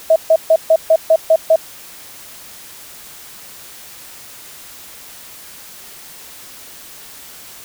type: tone bursts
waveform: sine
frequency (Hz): 644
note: E5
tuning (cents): -41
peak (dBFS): -6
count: 8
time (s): 0.1-1.56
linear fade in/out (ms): 5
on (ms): 60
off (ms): 140
effects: white hiss -37 dBFS RMS until 7.64 s